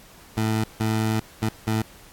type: tone bursts at uneven times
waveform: 20% pulse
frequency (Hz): 110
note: A2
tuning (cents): 0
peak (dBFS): -16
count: 4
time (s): 0.37-0.64 / 0.8-1.2 / 1.42-1.49 / 1.67-1.82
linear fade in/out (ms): 5
effects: pink hiss -49 dBFS RMS until 2.12 s + AAC 64 kbps